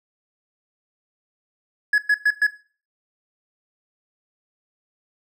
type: tone bursts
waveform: triangle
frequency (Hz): 1687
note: G#6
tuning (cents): +27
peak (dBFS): -11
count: 4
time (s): 1.93-2.468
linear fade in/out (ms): 5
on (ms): 52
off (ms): 110
effects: noise-tail reverb RT60 0.4 s tail -18 dB re dry + tanh soft clip ceiling -8 dBFS